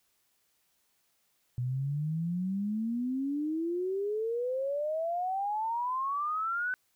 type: exponential sweep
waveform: sine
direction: up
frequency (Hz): 121.2 to 1520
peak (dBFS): -29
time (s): 1.58-6.74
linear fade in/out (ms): 0
effects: white hiss -73 dBFS RMS until 6.95 s